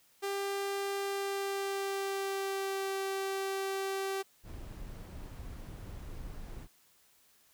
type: tone with pitch glide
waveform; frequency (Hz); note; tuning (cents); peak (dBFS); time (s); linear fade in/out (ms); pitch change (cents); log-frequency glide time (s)
sawtooth; 396.8 to 388.2; G4 to G4; +21 to -17; -29; 0.22-4.23; 20; -38; 0.97-2.95
type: noise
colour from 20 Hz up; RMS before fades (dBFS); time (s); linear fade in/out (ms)
brown; -44; 4.43-6.68; 50
effects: white hiss -66 dBFS RMS until 7.53 s